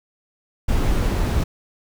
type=noise; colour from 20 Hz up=brown; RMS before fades=-19 dBFS; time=0.68-1.44 s; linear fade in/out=10 ms; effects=none